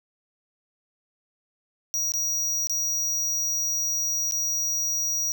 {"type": "tone with dropouts", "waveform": "square", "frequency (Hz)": 5760, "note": "F#8", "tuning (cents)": -47, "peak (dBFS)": -24, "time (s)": [1.94, 5.32], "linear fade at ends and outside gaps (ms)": 0, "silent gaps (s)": [[2.12, 2.138], [2.671, 2.697], [4.311, 4.322]], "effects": []}